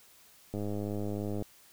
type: click train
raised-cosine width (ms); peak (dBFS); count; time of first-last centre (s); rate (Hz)
2; -23; 92; 0.54-1.423; 103
effects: white hiss -59 dBFS RMS until 1.72 s